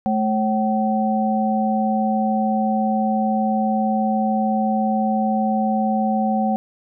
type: tone cluster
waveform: sine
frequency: 216.5 / 544 / 763 Hz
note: A3 / C#5 / G5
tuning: -28 / -33 / -47 cents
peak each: -19 / -27 / -21 dBFS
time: 0.06-6.56 s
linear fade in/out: 0 ms
effects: none